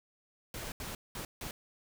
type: noise bursts at uneven times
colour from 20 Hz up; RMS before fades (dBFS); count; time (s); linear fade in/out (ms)
pink; -41; 4; 0.54-0.72 / 0.8-0.95 / 1.15-1.25 / 1.41-1.51; 2
effects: none

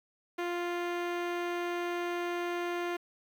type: tone with low-pass filter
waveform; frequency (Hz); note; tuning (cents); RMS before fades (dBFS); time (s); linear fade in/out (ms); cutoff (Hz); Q
sawtooth; 349.2; F4; 0; -34; 0.38-2.97; 10; 2500; 1.3
effects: 9-bit

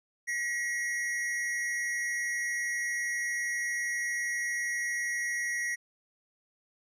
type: tone pair together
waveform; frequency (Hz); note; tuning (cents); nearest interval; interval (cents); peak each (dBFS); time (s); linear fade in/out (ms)
square; 1912.5 / 2145; A#6 / C7; +44 / +42; major second; 198; -31 / -39; 0.27-5.76; 20
effects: low-pass 10000 Hz 12 dB/octave

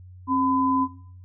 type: tone pair together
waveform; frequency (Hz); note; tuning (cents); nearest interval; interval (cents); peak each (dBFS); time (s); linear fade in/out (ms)
sine; 267.5 / 1009; C4 / B5; +38 / +37; octave + major seventh; 2299; -22; 0.27-0.88; 50
effects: noise-tail reverb RT60 0.6 s tail -18 dB re dry + added 91 Hz sine -42 dBFS peak until 1.24 s

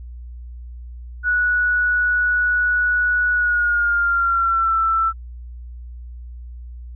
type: tone with pitch glide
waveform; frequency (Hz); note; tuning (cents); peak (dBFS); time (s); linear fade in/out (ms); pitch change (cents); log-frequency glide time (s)
sine; 1469 to 1331.6; F#6 to E6; -13 to +17; -15; 1.23-5.13; 50; -170; 3.33-4.77
effects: added 60 Hz sine -32 dBFS peak until 6.95 s

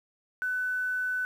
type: tone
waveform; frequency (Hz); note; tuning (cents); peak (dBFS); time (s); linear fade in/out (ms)
sine; 1500; F#6; +23; -27; 0.42-1.25; 0
effects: 9-bit

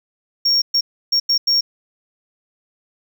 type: tone bursts at uneven times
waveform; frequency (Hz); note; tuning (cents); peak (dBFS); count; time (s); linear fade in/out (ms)
sine; 5540; F8; -15; -10; 5; 0.45-0.62 / 0.74-0.81 / 1.12-1.2 / 1.29-1.38 / 1.47-1.61; 10
effects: tanh soft clip ceiling -12 dBFS + 8-bit

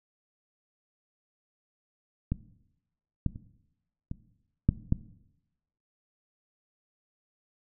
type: clicks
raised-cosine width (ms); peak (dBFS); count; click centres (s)
5; -15 / -14 / -29 / -22 / -8 / -11; 6; 2.32 / 3.263 / 3.359 / 4.114 / 4.69 / 4.924
effects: noise-tail reverb RT60 0.9 s tail -17 dB re dry

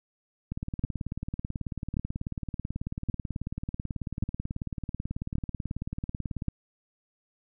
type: two click trains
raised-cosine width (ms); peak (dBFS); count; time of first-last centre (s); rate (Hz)
5; -20 / -15; 109 / 6; 0.52-6.422 / 0.84-6.483; 18.3 / 0.886
effects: none

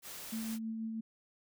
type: noise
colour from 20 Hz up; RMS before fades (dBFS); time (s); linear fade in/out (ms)
white; -46; 0.02-0.59; 50
type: tone with tremolo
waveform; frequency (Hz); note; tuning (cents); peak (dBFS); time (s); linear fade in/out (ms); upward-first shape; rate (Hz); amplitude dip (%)
sine; 223.1; A3; +24; -35; 0.32-1.01; 10; sine; 6.2; 25
effects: none

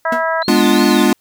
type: harmonic tone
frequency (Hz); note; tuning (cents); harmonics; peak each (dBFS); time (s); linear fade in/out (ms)
325.6; E4; -21; 2 / 3 / 4 / 5 / 6; -18 / -20 / -22 / -21 / -28; 0.05-0.43; 5
type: tone with exponential decay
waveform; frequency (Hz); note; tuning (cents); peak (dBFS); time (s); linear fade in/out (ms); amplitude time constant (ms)
40% pulse; 240.5; B3; -46; -16; 0.12-0.25; 5; 28
type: tone with vibrato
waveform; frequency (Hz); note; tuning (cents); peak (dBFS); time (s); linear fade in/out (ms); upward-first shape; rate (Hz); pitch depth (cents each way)
sine; 3951; B7; 0; -24; 0.42-1.03; 0; sine; 2.9; 190
type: chord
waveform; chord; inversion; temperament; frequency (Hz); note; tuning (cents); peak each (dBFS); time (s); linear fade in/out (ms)
square; G# diminished seventh; none; equal; 207.7 / 246.9 / 293.7 / 349.2; G#3 / B3 / D4 / F4; 0 / 0 / 0 / 0; -16; 0.48-1.13; 2
effects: white hiss -61 dBFS RMS until 1.2 s

